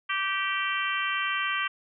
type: harmonic tone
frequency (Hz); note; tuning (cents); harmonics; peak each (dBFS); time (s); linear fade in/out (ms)
389.2; G4; -12; 3 / 4 / 5 / 6 / 7 / 8; -31 / -32 / -33 / -34 / -34 / -35; 0.09-1.68; 10
effects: none